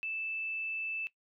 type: tone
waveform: sine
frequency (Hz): 2637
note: E7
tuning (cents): 0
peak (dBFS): -34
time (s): 0.03-1.07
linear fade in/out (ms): 0
effects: noise-tail reverb RT60 0.1 s tail -17 dB re dry